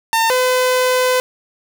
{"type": "tone pair in turn", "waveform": "sawtooth", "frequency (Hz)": [905, 506.9], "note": ["A5", "B4"], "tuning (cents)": [48, 45], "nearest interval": "minor seventh", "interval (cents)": 1003, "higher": "first", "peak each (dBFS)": -9, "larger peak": "neither", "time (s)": [[0.13, 0.3], [0.3, 1.2]], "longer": "second", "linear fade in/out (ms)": 0, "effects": []}